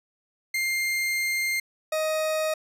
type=tone pair in turn; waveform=40% pulse; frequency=2107 / 626.4 Hz; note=C7 / D#5; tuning=+12 / +11 cents; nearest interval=octave + major sixth; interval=2101 cents; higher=first; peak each=-23 dBFS; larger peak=neither; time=0.54-1.6 / 1.92-2.54 s; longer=first; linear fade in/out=5 ms; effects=resampled to 32000 Hz